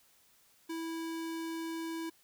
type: tone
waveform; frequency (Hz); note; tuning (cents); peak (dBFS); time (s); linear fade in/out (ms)
square; 327.9; E4; -9; -37; 0.69-2.1; 10
effects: white hiss -66 dBFS RMS until 2.23 s